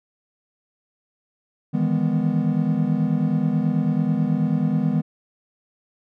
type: chord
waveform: triangle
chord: E major seventh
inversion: third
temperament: equal with one note detuned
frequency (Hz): 155.56 / 164.81 / 204.1 / 246.9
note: D#3 / E3 / G#3 / B3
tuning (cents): 0 / 0 / -30 / 0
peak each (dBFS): -22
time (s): 1.73-5.02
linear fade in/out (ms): 20
effects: none